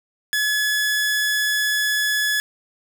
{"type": "tone", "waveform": "sawtooth", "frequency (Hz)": 1704, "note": "G#6", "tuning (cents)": 44, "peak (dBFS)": -15, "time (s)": [0.33, 2.4], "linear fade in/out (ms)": 0, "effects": []}